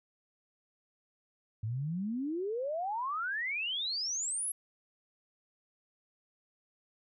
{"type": "exponential sweep", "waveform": "sine", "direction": "up", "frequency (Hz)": [103.8, 11350], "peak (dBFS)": -32, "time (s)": [1.63, 4.52], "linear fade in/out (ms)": 5, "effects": []}